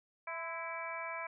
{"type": "harmonic tone with a mistuned harmonic", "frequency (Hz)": 329.6, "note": "E4", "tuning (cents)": 0, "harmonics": [2, 3, 4, 5, 6, 7], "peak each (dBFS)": [-45, -43, -47, -48, -52, -43], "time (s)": [0.27, 1.27], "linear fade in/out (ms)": 5, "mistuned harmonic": 3, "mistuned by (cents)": 36, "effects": []}